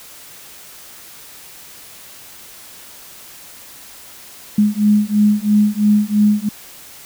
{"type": "beating tone pair", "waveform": "sine", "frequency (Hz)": [207.7, 210.7], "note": ["G#3", "G#3"], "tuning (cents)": [0, 25], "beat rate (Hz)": 3, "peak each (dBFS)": -14, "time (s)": [4.58, 6.49], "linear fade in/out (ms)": 5, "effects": ["white hiss -39 dBFS RMS until 7.05 s"]}